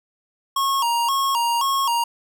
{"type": "tone with vibrato", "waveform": "square", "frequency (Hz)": 1013, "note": "B5", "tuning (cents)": 44, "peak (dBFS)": -19, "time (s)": [0.56, 2.04], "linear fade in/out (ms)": 5, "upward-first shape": "square", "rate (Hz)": 1.9, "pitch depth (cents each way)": 130, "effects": []}